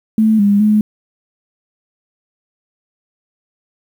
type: tone with pitch steps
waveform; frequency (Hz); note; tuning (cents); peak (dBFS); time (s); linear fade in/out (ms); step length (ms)
sine; 218.8 / 202.6 / 212.3; A3 / G#3 / G#3; -9 / -43 / +38; -8; 0.18-0.81; 2; 210
effects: 7-bit